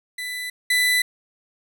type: tone pair in turn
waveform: 30% pulse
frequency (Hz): 1993 / 1993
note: B6 / B6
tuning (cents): +15 / +15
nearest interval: unison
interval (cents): 0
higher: neither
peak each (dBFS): -25 / -14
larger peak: second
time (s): 0.18-0.5 / 0.7-1.02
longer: neither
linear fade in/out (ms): 5
effects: none